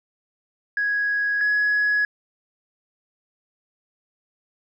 sine tone pair in turn, 1661.2 / 1679.5 Hz, G#6 / G#6, 0 / +19 cents, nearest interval unison, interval 19 cents, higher second, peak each -19 / -16 dBFS, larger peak second, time 0.77-1.41 / 1.41-2.05 s, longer neither, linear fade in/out 2 ms, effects tanh soft clip ceiling -15 dBFS

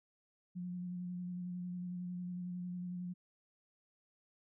sine tone with vibrato, 178.7 Hz, F3, 40 cents sharp, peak -39 dBFS, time 0.55-3.14 s, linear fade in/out 20 ms, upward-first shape square, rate 11 Hz, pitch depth 15 cents each way, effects none

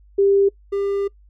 sine / triangle tone pair in turn, 396.5 / 398.7 Hz, G4 / G4, +20 / +29 cents, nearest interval unison, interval 9 cents, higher second, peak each -12 / -17 dBFS, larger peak first, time 0.18-0.49 / 0.72-1.08 s, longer second, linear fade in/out 10 ms, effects noise-tail reverb RT60 0.1 s tail -23 dB re dry + added 50 Hz sine -47 dBFS peak until 1.29 s

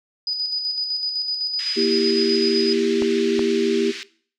sine tone with tremolo, 4966 Hz, D#8, 4 cents flat, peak -21 dBFS, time 0.27-2.73 s, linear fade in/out 2 ms, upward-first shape square, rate 7.9 Hz, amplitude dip 45%
pink band-pass noise, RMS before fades -34 dBFS, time 1.59-4.03 s, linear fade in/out 0 ms, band 1900 to 5400 Hz, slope 24 dB/octave
sine chord, E diminished, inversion second, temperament just, 237.3 / 329.6 / 395.6 Hz, Bb3 / E4 / G4, +31 / 0 / +16 cents, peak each -23 / -24 / -20 dBFS, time 1.76-3.92 s, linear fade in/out 20 ms
clicks, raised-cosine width 1 ms, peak -15 dBFS, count 2, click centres 3.022 / 3.393 s
effects noise-tail reverb RT60 0.5 s tail -19 dB re dry

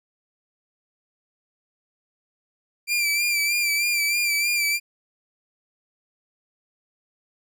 sawtooth tone with vibrato, 2357 Hz, D7, 6 cents sharp, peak -17 dBFS, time 2.87-4.8 s, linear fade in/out 50 ms, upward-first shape sine, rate 3.2 Hz, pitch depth 43 cents each way, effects none

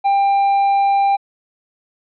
triangle tone, 794 Hz, G5, 22 cents sharp, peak -10 dBFS, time 0.04-1.17 s, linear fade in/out 20 ms, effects resampled to 11025 Hz

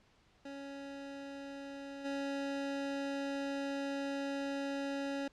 25% pulse tone with level steps, 278 Hz, C#4, 5 cents sharp, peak -40 / -32 dBFS, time 0.45-5.28 s, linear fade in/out 5 ms, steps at 2.04 s, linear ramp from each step 20 ms, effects pink hiss -68 dBFS RMS until 5.32 s + low-pass 5000 Hz 12 dB/octave

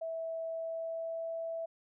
sine tone with pitch glide, 654 to 658.9 Hz, E5 to E5, -14 to -1 cents, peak -35 dBFS, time 0.01-1.66 s, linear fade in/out 10 ms, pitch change +13 cents, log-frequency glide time 0.45-1.31 s, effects none

